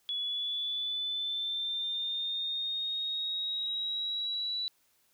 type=exponential sweep; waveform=sine; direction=up; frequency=3391 to 3951 Hz; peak=-31 dBFS; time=0.09-4.68 s; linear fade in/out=0 ms; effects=white hiss -70 dBFS RMS until 5.13 s